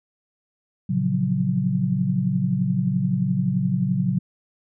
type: chord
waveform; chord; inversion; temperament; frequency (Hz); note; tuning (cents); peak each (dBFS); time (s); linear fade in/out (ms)
sine; Gb major seventh; first; just; 115.62 / 138.75 / 173.43 / 185; Bb2 / Db3 / F3 / Gb3; -14 / +2 / -12 / 0; -28 / -24 / -28 / -22; 0.89-4.19; 10
effects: none